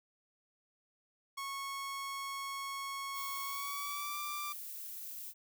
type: tone with pitch glide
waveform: sawtooth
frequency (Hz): 1100 to 1179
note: C#6 to D6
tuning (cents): -14 to +6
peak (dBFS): -35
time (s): 1.37-4.53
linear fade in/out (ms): 10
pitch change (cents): +120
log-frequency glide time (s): 3.44-4.19
type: noise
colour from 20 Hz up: violet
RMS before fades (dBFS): -45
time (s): 3.13-5.34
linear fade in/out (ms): 50
effects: none